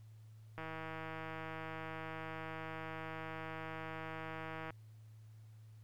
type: click train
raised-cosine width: 0.5 ms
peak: -30 dBFS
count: 661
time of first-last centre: 0.58-4.705 s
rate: 160 Hz
effects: added 109 Hz sine -54 dBFS peak until 5.83 s + pink hiss -74 dBFS RMS until 5.83 s